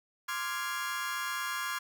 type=chord; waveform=35% pulse; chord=D half-diminished seventh; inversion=third; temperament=equal; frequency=1046.5 / 1174.7 / 1396.9 / 1661.2 Hz; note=C6 / D6 / F6 / Ab6; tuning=0 / 0 / 0 / 0 cents; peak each=-36 / -39 / -37 / -36 dBFS; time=0.28-1.79 s; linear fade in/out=10 ms; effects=none